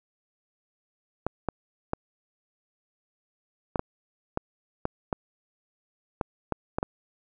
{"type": "clicks", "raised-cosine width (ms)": 1, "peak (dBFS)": -12, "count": 12, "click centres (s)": [1.266, 1.487, 1.934, 3.758, 3.794, 4.374, 4.854, 5.128, 6.212, 6.523, 6.785, 6.829], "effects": []}